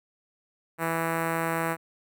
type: tone with notch filter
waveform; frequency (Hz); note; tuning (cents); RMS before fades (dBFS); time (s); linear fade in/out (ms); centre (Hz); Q
5% pulse; 164.6; E3; -2; -28; 0.78-1.77; 50; 4900; 0.59
effects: none